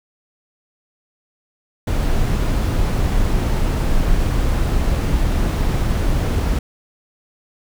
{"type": "noise", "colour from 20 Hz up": "brown", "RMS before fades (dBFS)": -17, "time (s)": [1.87, 6.59], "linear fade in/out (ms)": 5, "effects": []}